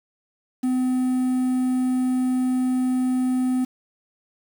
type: tone with quantisation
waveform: triangle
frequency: 254.6 Hz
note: C4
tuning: 47 cents flat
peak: -17 dBFS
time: 0.63-3.65 s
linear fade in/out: 10 ms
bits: 7
effects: none